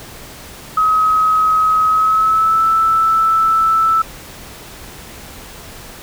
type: tone with pitch glide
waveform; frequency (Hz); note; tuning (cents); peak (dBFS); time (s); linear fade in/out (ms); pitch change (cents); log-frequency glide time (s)
sine; 1272 to 1318.4; D#6 to E6; +38 to 0; -10; 0.77-4.02; 5; +62; 1.89-2.63
effects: pink hiss -35 dBFS RMS until 6.02 s